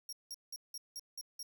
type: tone bursts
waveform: sawtooth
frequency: 5588 Hz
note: F8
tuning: in tune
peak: -39 dBFS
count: 7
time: 0.09-1.429 s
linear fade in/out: 2 ms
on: 37 ms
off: 180 ms
effects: none